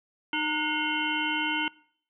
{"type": "harmonic tone with a mistuned harmonic", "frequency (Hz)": 306.4, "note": "D#4", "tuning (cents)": -27, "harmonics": [1, 3, 5, 7, 9, 10], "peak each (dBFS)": [-33, -33, -33, -33, -33, -33], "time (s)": [0.33, 1.68], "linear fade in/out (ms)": 2, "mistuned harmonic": 5, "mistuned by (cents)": -88, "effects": ["noise-tail reverb RT60 0.6 s tail -23 dB re dry"]}